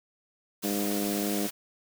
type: noise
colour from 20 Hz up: white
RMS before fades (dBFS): -35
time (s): 0.62-1.51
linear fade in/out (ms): 20
type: harmonic tone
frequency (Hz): 101.9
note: G#2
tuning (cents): -32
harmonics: 2 / 3 / 4 / 5 / 6 / 7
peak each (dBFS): -31 / -32 / -36 / -39 / -41 / -41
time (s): 0.63-1.48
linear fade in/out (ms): 20
effects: none